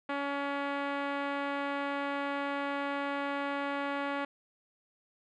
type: tone with low-pass filter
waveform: 5% pulse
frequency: 281.8 Hz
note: C#4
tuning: 29 cents sharp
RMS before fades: -34 dBFS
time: 0.09-4.25 s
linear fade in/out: 5 ms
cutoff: 1600 Hz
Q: 0.57
effects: none